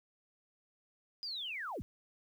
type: linear sweep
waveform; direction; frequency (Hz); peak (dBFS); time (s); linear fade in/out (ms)
sine; down; 4978 to 43.75; -38; 1.23-1.82; 0
effects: 11-bit